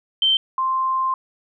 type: tone pair in turn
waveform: sine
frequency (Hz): 3116 / 1050.1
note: G7 / C6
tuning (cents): -11 / +6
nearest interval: octave + perfect fifth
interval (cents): 1883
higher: first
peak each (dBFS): -14 / -18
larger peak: first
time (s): 0.22-0.37 / 0.58-1.14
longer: second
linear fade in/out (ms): 2
effects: none